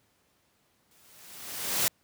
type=noise with exponential growth; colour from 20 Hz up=white; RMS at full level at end=-24 dBFS; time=0.91-1.88 s; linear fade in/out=1 ms; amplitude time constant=210 ms; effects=pink hiss -69 dBFS RMS until 2.03 s + high-pass 80 Hz 12 dB/octave